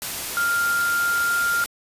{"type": "tone in noise", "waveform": "sine", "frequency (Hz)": 1396.9, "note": "F6", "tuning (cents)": 0, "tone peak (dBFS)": -19, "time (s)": [0.37, 1.64], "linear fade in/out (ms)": 0, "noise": "white", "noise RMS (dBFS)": -29, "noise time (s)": [0.02, 1.66], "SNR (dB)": 7, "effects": ["resampled to 32000 Hz"]}